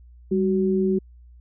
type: tone pair together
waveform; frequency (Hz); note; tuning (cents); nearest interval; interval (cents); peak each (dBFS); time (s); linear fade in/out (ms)
sine; 197.5 / 374.9; G3 / F#4; +13 / +23; major seventh; 1110; -21; 0.31-0.99; 10
effects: added 60 Hz sine -45 dBFS peak until 1.4 s